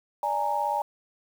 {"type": "tone cluster", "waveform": "sine", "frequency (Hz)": [587, 829, 927], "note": ["D5", "G#5", "A#5"], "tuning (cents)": [-1, -3, -10], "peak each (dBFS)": [-32, -27, -28], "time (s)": [0.23, 0.82], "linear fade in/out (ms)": 2, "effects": ["8-bit"]}